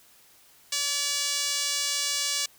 5% pulse tone with band-pass filter, 573 Hz, D5, 43 cents flat, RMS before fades -28 dBFS, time 0.72-2.46 s, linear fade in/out 5 ms, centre 7700 Hz, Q 0.55, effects white hiss -57 dBFS RMS until 2.58 s

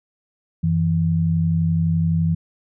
sine tone pair together, 92.2 / 164.01 Hz, F#2 / E3, -6 / -8 cents, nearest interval minor seventh, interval 998 cents, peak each -22 / -17 dBFS, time 0.63-2.35 s, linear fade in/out 10 ms, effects none

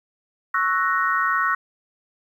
sine chord, F# dominant seventh, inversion second, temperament equal, 1108.7 / 1318.5 / 1480 / 1864.7 Hz, C#6 / E6 / F#6 / A#6, 0 / 0 / 0 / 0 cents, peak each -23 / -24 / -24 / -25 dBFS, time 0.54-1.55 s, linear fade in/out 5 ms, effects 9-bit

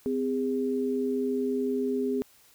sine tone pair together, 256.9 / 407.8 Hz, C4 / G#4, -32 / -32 cents, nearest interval minor sixth, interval 800 cents, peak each -28 dBFS, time 0.06-2.22 s, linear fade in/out 0 ms, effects white hiss -59 dBFS RMS until 2.54 s

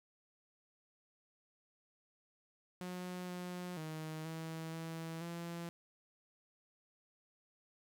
sawtooth tone with pitch steps, 180.7 / 179.2 / 157.2 / 161.7 / 163.4 / 170.1 Hz, F#3 / F3 / D#3 / E3 / E3 / F3, -41 / +45 / +18 / -33 / -15 / -45 cents, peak -38 dBFS, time 2.81-5.69 s, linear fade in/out 0 ms, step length 480 ms, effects 12-bit

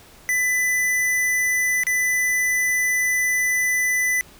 square tone with dropouts, 1998 Hz, B6, 20 cents sharp, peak -19 dBFS, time 0.29-4.21 s, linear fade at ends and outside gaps 0 ms, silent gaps 1.835-1.868 s, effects pink hiss -48 dBFS RMS until 4.39 s

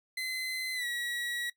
30% pulse tone with pitch glide, 2046 to 1920 Hz, C7 to B6, -39 to -49 cents, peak -30 dBFS, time 0.17-1.5 s, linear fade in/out 5 ms, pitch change -110 cents, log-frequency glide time 0.74-0.86 s, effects noise-tail reverb RT60 0.1 s tail -19 dB re dry

